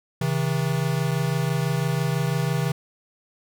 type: tone pair together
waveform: square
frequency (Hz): 133.98 / 160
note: C3 / D#3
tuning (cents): +41 / +49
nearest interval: minor third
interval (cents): 308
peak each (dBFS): -25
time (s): 0.21-2.72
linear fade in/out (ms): 5
effects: none